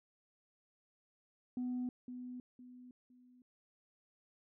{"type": "tone with echo", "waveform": "sine", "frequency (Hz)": 249.2, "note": "B3", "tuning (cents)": 16, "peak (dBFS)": -34, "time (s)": [1.57, 1.89], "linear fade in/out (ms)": 2, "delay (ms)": 510, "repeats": 3, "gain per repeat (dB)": -9, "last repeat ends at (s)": 3.42, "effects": ["tanh soft clip ceiling -33 dBFS"]}